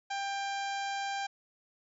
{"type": "harmonic tone", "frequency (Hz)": 793, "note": "G5", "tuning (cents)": 20, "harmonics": [1, 2, 3, 4, 5, 6, 7, 8, 9], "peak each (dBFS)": [-34, -40, -44, -46, -48, -50, -51, -52, -53], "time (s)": [0.1, 1.27], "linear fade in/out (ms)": 10, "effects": []}